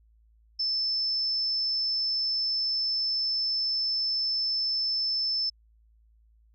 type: tone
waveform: sine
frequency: 5274 Hz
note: E8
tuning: in tune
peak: -25 dBFS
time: 0.59-5.5 s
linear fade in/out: 10 ms
effects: added 55 Hz sine -58 dBFS peak until 6.54 s